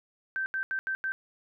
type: tone bursts at uneven times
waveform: sine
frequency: 1555 Hz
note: G6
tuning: 14 cents flat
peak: -28 dBFS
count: 5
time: 0.36-0.46 / 0.54-0.63 / 0.71-0.79 / 0.87-0.95 / 1.04-1.12 s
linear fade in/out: 0 ms
effects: none